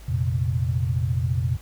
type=chord; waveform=sine; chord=F suspended fourth; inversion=none; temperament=just; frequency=87.31 / 116.41 / 130.96 Hz; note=F2 / Bb2 / C3; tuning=0 / -2 / +2 cents; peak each=-25 dBFS; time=0.08-1.57 s; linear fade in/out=10 ms; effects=added 54 Hz sine -42 dBFS peak until 1.61 s + pink hiss -50 dBFS RMS until 1.61 s